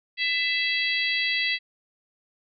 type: harmonic tone with a mistuned harmonic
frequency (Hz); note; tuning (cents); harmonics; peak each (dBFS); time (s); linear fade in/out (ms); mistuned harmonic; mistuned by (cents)
659.3; E5; 0; 3 / 4 / 5 / 6 / 7; -26 / -28 / -30 / -32 / -33; 0.17-1.59; 50; 3; +22
effects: none